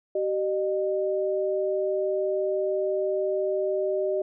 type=tone pair together; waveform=sine; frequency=383.6 / 609.7 Hz; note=G4 / D#5; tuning=-37 / -35 cents; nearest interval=minor sixth; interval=802 cents; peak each=-26 dBFS; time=0.15-4.22 s; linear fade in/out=5 ms; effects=none